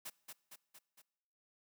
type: noise with echo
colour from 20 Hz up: white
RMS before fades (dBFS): -45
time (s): 0.05-0.1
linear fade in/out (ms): 10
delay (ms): 230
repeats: 4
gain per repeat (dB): -4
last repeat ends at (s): 1.02
effects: noise-tail reverb RT60 1.0 s tail -23 dB re dry + high-pass 150 Hz 12 dB/octave